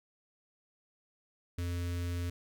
square tone with notch filter, 87.31 Hz, F2, in tune, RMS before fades -35 dBFS, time 1.58-2.3 s, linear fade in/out 5 ms, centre 820 Hz, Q 0.94, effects 12-bit

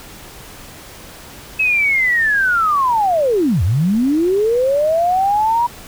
sine linear two-way sweep, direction down then up, 2591 to 77.78 to 968 Hz, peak -12 dBFS, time 1.59-5.67 s, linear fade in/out 10 ms, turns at 3.63 s, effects pink hiss -37 dBFS RMS until 5.87 s

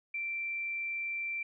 sine tone, 2349 Hz, D7, in tune, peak -33 dBFS, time 0.14-1.43 s, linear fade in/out 5 ms, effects none

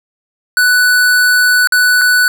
square tone with dropouts, 1487 Hz, F#6, 8 cents sharp, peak -8 dBFS, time 0.57-2.28 s, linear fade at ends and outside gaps 1 ms, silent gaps 1.673-1.722 / 2.013-2.016 s, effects none

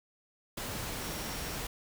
sine tone in noise, 5590 Hz, F8, 1 cent sharp, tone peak -49 dBFS, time 1.01-1.56 s, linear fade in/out 5 ms, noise pink, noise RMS -38 dBFS, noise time 0.57-1.67 s, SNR -14 dB, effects none

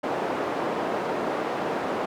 white band-pass noise, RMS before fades -28 dBFS, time 0.03-2.06 s, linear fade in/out 10 ms, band 260 to 740 Hz, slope 12 dB/octave, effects none

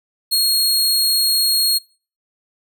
sawtooth tone, 4284 Hz, C8, 40 cents sharp, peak -11 dBFS, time 0.31-1.79 s, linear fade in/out 20 ms, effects noise-tail reverb RT60 0.4 s tail -26 dB re dry

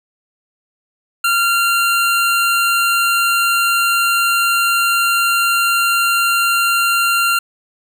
25% pulse tone, 1384 Hz, F6, 16 cents flat, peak -9 dBFS, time 1.24-7.39 s, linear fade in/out 5 ms, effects none

